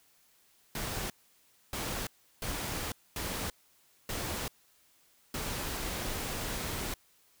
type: noise bursts at uneven times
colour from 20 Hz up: pink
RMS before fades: -36 dBFS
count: 6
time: 0.75-1.1 / 1.73-2.07 / 2.42-2.92 / 3.16-3.5 / 4.09-4.48 / 5.34-6.94 s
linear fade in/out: 2 ms
effects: white hiss -66 dBFS RMS until 7.4 s